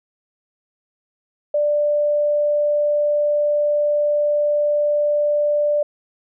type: tone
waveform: sine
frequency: 590 Hz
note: D5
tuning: 8 cents sharp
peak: -15 dBFS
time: 1.54-5.83 s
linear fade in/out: 5 ms
effects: none